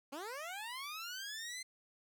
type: linear sweep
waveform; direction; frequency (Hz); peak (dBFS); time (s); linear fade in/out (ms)
15% pulse; up; 260 to 2080; -36; 0.12-1.63; 10
effects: none